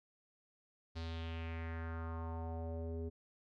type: tone with low-pass filter sweep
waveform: square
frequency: 82.2 Hz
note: E2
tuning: 4 cents flat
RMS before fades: -42 dBFS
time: 0.95-3.1 s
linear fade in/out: 20 ms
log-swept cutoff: 4500 to 390 Hz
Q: 3
effects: none